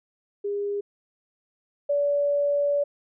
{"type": "tone pair in turn", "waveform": "sine", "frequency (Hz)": [406.2, 574.5], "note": ["G#4", "D5"], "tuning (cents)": [-38, -38], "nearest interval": "tritone", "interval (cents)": 600, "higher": "second", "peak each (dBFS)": [-25, -20], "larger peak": "second", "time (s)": [[0.44, 0.81], [1.89, 2.84]], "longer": "second", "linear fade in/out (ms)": 10, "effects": []}